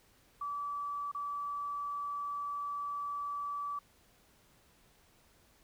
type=tone with dropouts; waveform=sine; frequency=1153 Hz; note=D6; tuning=32 cents flat; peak=-35 dBFS; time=0.41-3.79 s; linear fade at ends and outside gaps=5 ms; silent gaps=1.116-1.147 s; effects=pink hiss -66 dBFS RMS until 5.63 s